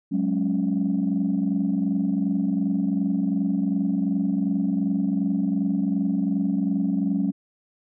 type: chord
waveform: sine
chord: F# suspended second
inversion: none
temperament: equal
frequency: 185 / 207.7 / 277.2 Hz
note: F#3 / G#3 / C#4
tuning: 0 / 0 / 0 cents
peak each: -24 dBFS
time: 0.11-7.32 s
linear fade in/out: 20 ms
effects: tanh soft clip ceiling -14 dBFS

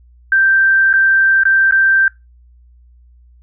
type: tone with dropouts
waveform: sine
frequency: 1568 Hz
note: G6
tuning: in tune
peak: -8 dBFS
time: 0.32-2.08 s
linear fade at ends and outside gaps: 2 ms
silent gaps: 0.93-0.937 / 1.435-1.453 / 1.711-1.722 s
effects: noise-tail reverb RT60 0.2 s tail -22 dB re dry + added 60 Hz sine -43 dBFS peak until 3.42 s

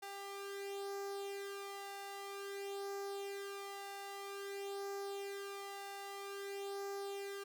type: tone with flanger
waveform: sawtooth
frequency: 397.5 Hz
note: G4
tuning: 24 cents sharp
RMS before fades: -45 dBFS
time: 0.02-7.44 s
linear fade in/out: 10 ms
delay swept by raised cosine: 1.4 to 2.36 ms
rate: 0.51 Hz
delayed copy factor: +0.65
effects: none

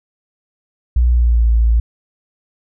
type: tone with pitch glide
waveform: sine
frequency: 60.5 to 56.78 Hz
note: B1 to A#1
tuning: -35 to -45 cents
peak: -9 dBFS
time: 0.96-1.8 s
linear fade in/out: 5 ms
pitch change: -110 cents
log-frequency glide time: 1.12-1.47 s
effects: none

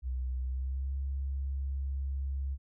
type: tone with pitch glide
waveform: sine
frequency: 63.5 to 68.06 Hz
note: B1 to C#2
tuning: +49 to -31 cents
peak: -31 dBFS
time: 0.02-2.58 s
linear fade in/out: 50 ms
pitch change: +120 cents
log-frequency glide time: 0.4-0.96 s
effects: none

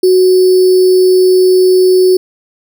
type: tone with sample-and-hold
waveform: sine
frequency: 370 Hz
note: F#4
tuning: in tune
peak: -4 dBFS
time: 0.03-2.17 s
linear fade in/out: 5 ms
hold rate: 4900 Hz
effects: none

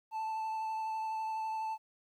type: tone with vibrato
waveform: triangle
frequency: 880 Hz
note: A5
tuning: in tune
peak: -32 dBFS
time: 0.11-1.78 s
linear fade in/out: 50 ms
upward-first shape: sine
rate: 12 Hz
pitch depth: 12 cents each way
effects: 12-bit

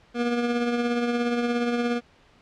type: tone with tremolo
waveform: 25% pulse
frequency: 239.3 Hz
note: A#3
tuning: 46 cents sharp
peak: -17 dBFS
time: 0.14-2.01 s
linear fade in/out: 50 ms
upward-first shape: triangle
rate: 17 Hz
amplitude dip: 45%
effects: pink hiss -57 dBFS RMS until 2.41 s + low-pass 4000 Hz 12 dB/octave

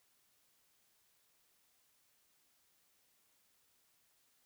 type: silence
effects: white hiss -74 dBFS RMS until 4.45 s

